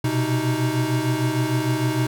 square tone cluster, 122.7 / 129.3 / 312.5 Hz, B2 / C3 / D#4, -11 / -20 / +8 cents, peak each -25 dBFS, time 0.04-2.07 s, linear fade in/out 5 ms, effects none

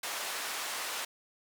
pink band-pass noise, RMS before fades -37 dBFS, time 0.03-1.05 s, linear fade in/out 5 ms, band 790 to 13000 Hz, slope 12 dB/octave, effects none

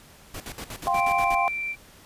pink noise with tremolo, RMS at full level -36 dBFS, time 0.34-1.35 s, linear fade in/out 5 ms, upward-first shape square, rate 8.3 Hz, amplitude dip 80%
sine chord, F suspended second, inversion none, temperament just, 698.5 / 785.8 / 1047.7 Hz, F5 / G5 / C6, 0 / +4 / +2 cents, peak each -25 dBFS, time 0.87-1.48 s, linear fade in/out 0 ms
sine tone, 2349 Hz, D7, in tune, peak -27 dBFS, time 0.93-1.76 s, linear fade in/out 50 ms
effects pink hiss -51 dBFS RMS until 2.05 s + resampled to 32000 Hz

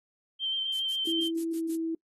sine tone with vibrato, 3129 Hz, G7, 4 cents flat, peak -27 dBFS, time 0.39-1.31 s, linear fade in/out 50 ms, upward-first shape square, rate 7.5 Hz, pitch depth 15 cents each way
violet noise bursts, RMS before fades -40 dBFS, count 7, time 0.73-1.761 s, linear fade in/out 10 ms, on 71 ms, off 89 ms
sine tone with pitch glide, 329.6 to 326.6 Hz, E4 to E4, 0 to -16 cents, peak -28 dBFS, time 1.07-1.95 s, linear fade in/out 5 ms, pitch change -16 cents, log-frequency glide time 1.47-1.66 s
effects noise-tail reverb RT60 0.1 s tail -23 dB re dry + AAC 32 kbps

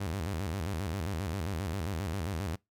sawtooth tone with vibrato, 89.2 Hz, F2, 37 cents sharp, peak -28 dBFS, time 0-2.56 s, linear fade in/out 10 ms, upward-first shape square, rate 7.5 Hz, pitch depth 190 cents each way, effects noise-tail reverb RT60 0.2 s tail -25 dB re dry + MP3 96 kbps

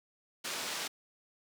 white band-pass noise, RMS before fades -38 dBFS, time 0.44-0.88 s, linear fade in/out 10 ms, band 220 to 6100 Hz, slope 12 dB/octave, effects none

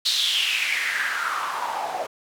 white noise with band-pass filter sweep, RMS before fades -25 dBFS, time 0.05-2.07 s, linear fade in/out 10 ms, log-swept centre 4100 to 650 Hz, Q 5.5, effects none

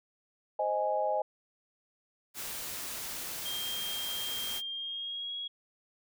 sine chord, Ab major, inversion first, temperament equal, 523.3 / 622.3 / 830.6 Hz, C5 / Eb5 / Ab5, 0 / 0 / 0 cents, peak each -34 / -31 / -31 dBFS, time 0.59-1.22 s, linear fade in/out 5 ms
white noise, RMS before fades -39 dBFS, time 2.34-4.62 s, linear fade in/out 50 ms
sine tone with pitch glide, 3200 to 3315 Hz, G7 to G#7, +35 to -4 cents, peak -35 dBFS, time 3.45-5.48 s, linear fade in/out 10 ms, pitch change +61 cents, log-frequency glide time 4.7-5.34 s
effects none

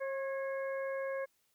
harmonic tone with a mistuned harmonic, 540 Hz, C#5, 45 cents flat, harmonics 1 / 2 / 3 / 4, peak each -35 / -46 / -45 / -50 dBFS, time 0-1.26 s, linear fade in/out 20 ms, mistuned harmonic 3, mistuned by +36 cents, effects white hiss -75 dBFS RMS until 1.54 s

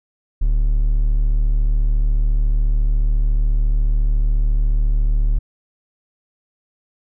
triangle tone, 37.06 Hz, D1, 17 cents sharp, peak -11 dBFS, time 0.41-5.39 s, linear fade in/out 10 ms, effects none

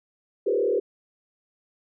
sine tone with frequency modulation, 440 Hz, A4, in tune, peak -20 dBFS, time 0.46-0.8 s, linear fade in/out 10 ms, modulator 38.1 Hz, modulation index 1.9, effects none

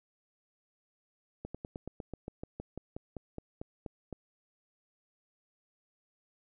slowing click train, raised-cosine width 2 ms, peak -26 dBFS, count 17, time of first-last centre 1.45-4.127 s, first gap 96 ms, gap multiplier 1.07, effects none

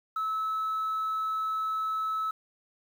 sine tone, 1300 Hz, E6, 24 cents flat, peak -26 dBFS, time 0.16-2.31 s, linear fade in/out 5 ms, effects tanh soft clip ceiling -25 dBFS + 9-bit

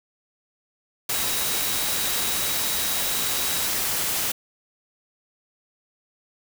sine tone in noise, 3857 Hz, B7, 42 cents flat, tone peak -34 dBFS, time 1.14-3.67 s, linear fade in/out 5 ms, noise white, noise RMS -25 dBFS, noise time 1.09-4.32 s, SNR -12 dB, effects none

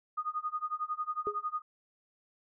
sine tone with tremolo, 1235 Hz, D#6, 13 cents flat, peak -29 dBFS, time 0.17-1.62 s, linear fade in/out 10 ms, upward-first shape sine, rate 11 Hz, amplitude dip 95%
sine tone with exponential decay, 415.3 Hz, G#4, in tune, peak -29 dBFS, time 1.27-1.44 s, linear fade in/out 0 ms, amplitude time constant 36 ms
effects none

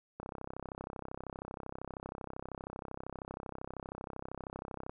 click train, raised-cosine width 1 ms, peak -27 dBFS, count 155, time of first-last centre 0.2-4.895 s, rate 32.8 Hz, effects none

